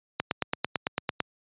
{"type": "click train", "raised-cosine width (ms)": 0.3, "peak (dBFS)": -9, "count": 10, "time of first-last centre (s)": [0.2, 1.203], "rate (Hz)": 8.97, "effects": ["high-pass 100 Hz 12 dB/octave", "resampled to 8000 Hz"]}